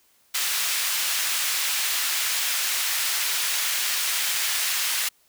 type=high-pass noise; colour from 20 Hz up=pink; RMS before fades=-25 dBFS; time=0.34-5.09 s; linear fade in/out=10 ms; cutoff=2000 Hz; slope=12 dB/octave; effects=white hiss -62 dBFS RMS until 5.28 s